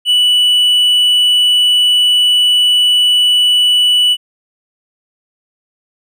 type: tone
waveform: triangle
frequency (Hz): 2960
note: F#7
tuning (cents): 0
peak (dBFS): -6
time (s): 0.05-4.17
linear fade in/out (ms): 50
effects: none